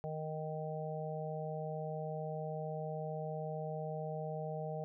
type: harmonic tone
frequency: 155.56 Hz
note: D#3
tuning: in tune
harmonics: 1 / 3 / 4 / 5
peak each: -41 / -44 / -43 / -46 dBFS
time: 0.04-4.84 s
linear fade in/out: 0 ms
effects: none

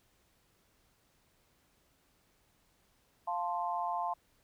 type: chord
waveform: sine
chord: F major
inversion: none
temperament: equal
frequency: 698.5 / 880 / 1046.5 Hz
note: F5 / A5 / C6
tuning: 0 / 0 / 0 cents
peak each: -36 / -36 / -37 dBFS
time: 3.27-4.14 s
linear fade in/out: 10 ms
effects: pink hiss -71 dBFS RMS until 4.43 s

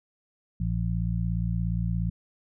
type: harmonic tone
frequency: 57.1 Hz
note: A#1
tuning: 35 cents flat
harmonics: 1 / 2 / 3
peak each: -29 / -29 / -29 dBFS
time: 0.6-2.1 s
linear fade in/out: 5 ms
effects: none

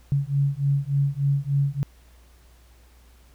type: beating tone pair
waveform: sine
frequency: 138.59 / 141.99 Hz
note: C#3 / C#3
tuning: 0 / +42 cents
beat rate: 3.4 Hz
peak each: -23 dBFS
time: 0.12-1.83 s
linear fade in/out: 0 ms
effects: added 60 Hz sine -51 dBFS peak until 3.34 s + pink hiss -59 dBFS RMS until 3.34 s

